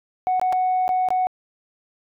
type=tone with dropouts; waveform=sine; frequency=740 Hz; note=F#5; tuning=in tune; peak=-16 dBFS; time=0.27-1.27 s; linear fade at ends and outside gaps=0 ms; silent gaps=0.397-0.415 / 0.525-0.529 / 0.88-0.891 / 1.087-1.105 s; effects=tanh soft clip ceiling -15 dBFS